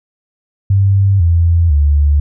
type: tone with pitch steps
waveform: sine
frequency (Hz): 98.2 / 84.51 / 72.72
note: G2 / E2 / D2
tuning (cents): +4 / +44 / -16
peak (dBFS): -7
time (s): 0.7-2.2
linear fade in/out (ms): 5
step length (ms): 500
effects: none